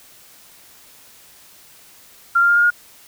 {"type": "tone with pitch steps", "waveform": "sine", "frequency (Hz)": [1384, 1395.2, 1406.6, 1418, 1429.5], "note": ["F6", "F6", "F6", "F6", "F6"], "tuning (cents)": [-16, -2, 12, 26, 40], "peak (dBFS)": -11, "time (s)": [2.35, 2.705], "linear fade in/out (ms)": 10, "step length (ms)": 71, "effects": ["white hiss -47 dBFS RMS until 3.07 s"]}